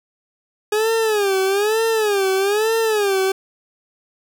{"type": "tone with vibrato", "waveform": "40% pulse", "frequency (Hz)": 415.3, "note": "G#4", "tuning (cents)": 0, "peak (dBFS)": -15, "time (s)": [0.72, 3.32], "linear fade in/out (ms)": 5, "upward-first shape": "sine", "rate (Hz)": 1.1, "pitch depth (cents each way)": 150, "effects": []}